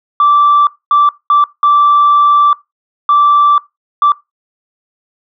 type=tone bursts at uneven times; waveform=sine; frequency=1167 Hz; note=D6; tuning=11 cents flat; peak=-4 dBFS; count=6; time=0.2-0.67 / 0.91-1.09 / 1.3-1.44 / 1.63-2.53 / 3.09-3.58 / 4.02-4.12 s; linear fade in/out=2 ms; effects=noise-tail reverb RT60 0.2 s tail -19 dB re dry + tanh soft clip ceiling -2 dBFS